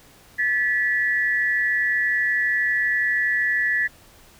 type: tone pair together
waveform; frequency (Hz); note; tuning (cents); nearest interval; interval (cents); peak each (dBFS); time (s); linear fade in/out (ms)
sine; 1735.5 / 1948; A6 / B6; -24 / -24; major second; 200; -21 / -22; 0.38-3.88; 20
effects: pink hiss -51 dBFS RMS until 4.39 s